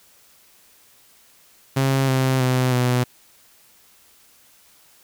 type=tone with pitch steps; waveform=sawtooth; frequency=134.7 / 131.24 / 127.88 / 124.6 Hz; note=C#3 / C3 / C3 / B2; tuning=-49 / +6 / -39 / +16 cents; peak=-13 dBFS; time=1.76-3.04 s; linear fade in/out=10 ms; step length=320 ms; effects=white hiss -54 dBFS RMS until 5.03 s